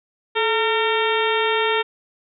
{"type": "harmonic tone with a mistuned harmonic", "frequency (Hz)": 455.9, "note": "A#4", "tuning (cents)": -39, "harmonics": [1, 2, 3, 4, 5, 6, 7, 8], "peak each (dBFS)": [-21, -24, -26, -27, -28, -29, -29, -30], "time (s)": [0.35, 1.83], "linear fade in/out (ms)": 20, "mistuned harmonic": 1, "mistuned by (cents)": -78, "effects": []}